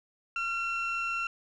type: tone pair together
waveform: sine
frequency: 1371.4 / 2716 Hz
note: F6 / F7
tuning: -32 / -49 cents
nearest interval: octave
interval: 1183 cents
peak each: -30 / -30 dBFS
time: 0.36-1.27 s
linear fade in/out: 2 ms
effects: tanh soft clip ceiling -26 dBFS